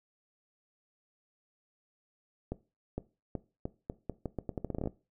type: accelerating click train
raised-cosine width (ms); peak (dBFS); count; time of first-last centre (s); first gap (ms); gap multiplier
2; -21; 18; 2.52-4.874; 460; 0.81
effects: noise-tail reverb RT60 0.3 s tail -18 dB re dry